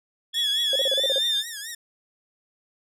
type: tone with pitch glide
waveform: sine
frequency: 3365 to 3607 Hz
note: G#7 to A7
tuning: +22 to +42 cents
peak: -21 dBFS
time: 0.33-1.44 s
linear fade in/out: 50 ms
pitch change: +120 cents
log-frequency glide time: 0.87-1.1 s
type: tone with vibrato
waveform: 10% pulse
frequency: 1760 Hz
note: A6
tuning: in tune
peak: -24 dBFS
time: 0.34-1.75 s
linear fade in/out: 5 ms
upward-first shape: triangle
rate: 4.6 Hz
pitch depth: 160 cents each way
type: tone bursts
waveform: sine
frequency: 540 Hz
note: C#5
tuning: 45 cents flat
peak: -23 dBFS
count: 8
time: 0.73-1.183 s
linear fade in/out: 2 ms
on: 26 ms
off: 35 ms
effects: none